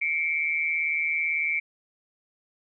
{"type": "tone pair together", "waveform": "sine", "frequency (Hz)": [2163, 2321], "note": ["C#7", "D7"], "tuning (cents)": [-43, -21], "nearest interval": "minor second", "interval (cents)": 122, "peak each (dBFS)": [-28, -25], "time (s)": [0.01, 1.6], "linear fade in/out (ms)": 10, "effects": []}